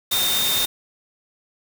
sine tone in noise, 3655 Hz, A#7, 35 cents flat, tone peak -21 dBFS, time 0.11-0.66 s, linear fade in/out 10 ms, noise white, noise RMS -23 dBFS, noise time 0.11-0.66 s, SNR -1 dB, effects none

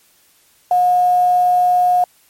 sine tone with quantisation, 720 Hz, F#5, 47 cents flat, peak -10 dBFS, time 0.71-2.04 s, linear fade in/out 2 ms, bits 6, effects white hiss -54 dBFS RMS until 2.29 s + MP3 64 kbps

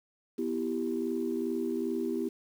sine chord, E minor, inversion second, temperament equal, 246.9 / 329.6 / 392 Hz, B3 / E4 / G4, 0 / 0 / 0 cents, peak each -33 dBFS, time 0.38-2.29 s, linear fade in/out 10 ms, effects tanh soft clip ceiling -20 dBFS + 9-bit

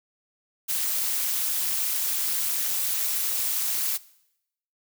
blue noise with amplitude modulation, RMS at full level -23 dBFS, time 0.68-3.98 s, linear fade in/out 20 ms, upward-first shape sine, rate 233 Hz, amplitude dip 75%, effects noise-tail reverb RT60 0.8 s tail -20 dB re dry

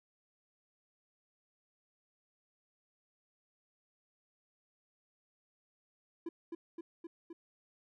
triangle tone with echo, 336.3 Hz, E4, 35 cents sharp, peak -35 dBFS, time 6.26-6.29 s, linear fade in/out 5 ms, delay 260 ms, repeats 4, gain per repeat -2 dB, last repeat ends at 7.33 s, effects none

